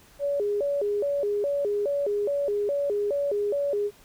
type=tone with vibrato; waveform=sine; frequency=483.3 Hz; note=B4; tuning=38 cents flat; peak=-23 dBFS; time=0.19-3.91 s; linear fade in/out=50 ms; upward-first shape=square; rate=2.4 Hz; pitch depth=280 cents each way; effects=pink hiss -55 dBFS RMS until 4.04 s